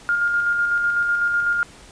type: tone with tremolo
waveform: sine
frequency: 1412 Hz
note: F6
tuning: 19 cents sharp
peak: -16 dBFS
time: 0.09-1.63 s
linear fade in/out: 0 ms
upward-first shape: square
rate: 8 Hz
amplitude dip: 30%
effects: pink hiss -45 dBFS RMS until 1.91 s + resampled to 22050 Hz